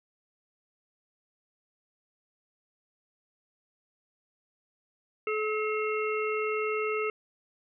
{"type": "harmonic tone with a mistuned harmonic", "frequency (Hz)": 430, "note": "A4", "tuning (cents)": -40, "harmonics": [1, 3, 5, 6], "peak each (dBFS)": [-29, -34, -36, -37], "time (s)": [5.27, 7.1], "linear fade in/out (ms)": 2, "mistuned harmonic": 6, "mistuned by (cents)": 92, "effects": []}